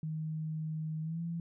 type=tone with pitch glide; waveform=sine; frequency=156.9 to 168.16 Hz; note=D#3 to E3; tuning=+15 to +35 cents; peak=-34 dBFS; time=0.03-1.4 s; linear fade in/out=2 ms; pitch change=+120 cents; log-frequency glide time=1.02-1.21 s; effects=none